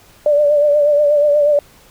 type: tone with vibrato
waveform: sine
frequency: 587.3 Hz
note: D5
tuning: in tune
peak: -9 dBFS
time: 0.26-1.59 s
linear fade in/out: 2 ms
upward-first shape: triangle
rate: 8.3 Hz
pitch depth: 50 cents each way
effects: pink hiss -47 dBFS RMS until 1.9 s